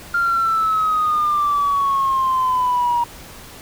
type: exponential sweep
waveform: sine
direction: down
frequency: 1400 to 947 Hz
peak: -14 dBFS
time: 0.14-3.04 s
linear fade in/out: 5 ms
effects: tanh soft clip ceiling -11 dBFS + pink hiss -39 dBFS RMS until 3.61 s